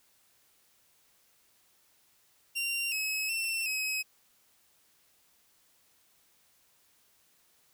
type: tone with pitch steps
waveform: sawtooth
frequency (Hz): 2765 / 2566 / 2694 / 2549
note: F7 / E7 / E7 / D#7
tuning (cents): -18 / -47 / +37 / +41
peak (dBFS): -27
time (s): 2.55-4.03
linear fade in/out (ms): 20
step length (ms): 370
effects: white hiss -67 dBFS RMS until 7.73 s